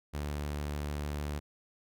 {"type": "tone", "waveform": "sawtooth", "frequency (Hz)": 73.42, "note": "D2", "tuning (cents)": 0, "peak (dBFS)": -30, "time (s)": [0.13, 1.4], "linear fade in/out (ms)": 20, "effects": []}